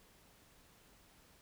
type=silence; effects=pink hiss -65 dBFS RMS until 1.41 s